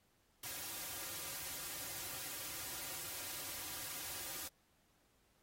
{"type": "noise with comb filter", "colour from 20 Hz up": "white", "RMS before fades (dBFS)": -45, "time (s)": [0.43, 4.48], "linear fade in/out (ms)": 5, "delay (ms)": 4.6, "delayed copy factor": -0.7, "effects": ["pink hiss -75 dBFS RMS until 5.42 s", "AAC 48 kbps"]}